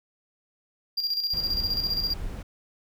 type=tone with tremolo; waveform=triangle; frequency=4774 Hz; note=D8; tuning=28 cents sharp; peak=-22 dBFS; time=0.97-2.14 s; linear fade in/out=10 ms; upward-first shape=square; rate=15 Hz; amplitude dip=55%
type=noise; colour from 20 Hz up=brown; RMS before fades=-34 dBFS; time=1.33-2.43 s; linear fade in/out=10 ms
effects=none